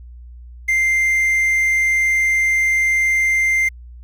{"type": "tone with quantisation", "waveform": "triangle", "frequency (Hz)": 2093, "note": "C7", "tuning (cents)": 0, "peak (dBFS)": -12, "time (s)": [0.68, 3.69], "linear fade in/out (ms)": 10, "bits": 7, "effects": ["added 60 Hz sine -35 dBFS peak until 4.03 s"]}